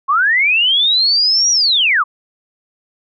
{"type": "linear two-way sweep", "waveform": "sine", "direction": "up then down", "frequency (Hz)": [1046.5, 5820, 1046.5], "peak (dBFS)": -10, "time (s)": [0.08, 2.04], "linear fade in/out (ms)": 20, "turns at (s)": 1.51, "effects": []}